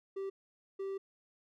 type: tone bursts at uneven times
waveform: triangle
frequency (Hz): 389.4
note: G4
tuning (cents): -12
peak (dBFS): -34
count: 2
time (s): 0.16-0.3 / 0.79-0.98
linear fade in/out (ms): 10
effects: none